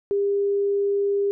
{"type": "tone", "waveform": "sine", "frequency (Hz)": 401.5, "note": "G4", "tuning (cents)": 41, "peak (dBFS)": -19, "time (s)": [0.11, 1.31], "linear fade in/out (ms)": 0, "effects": []}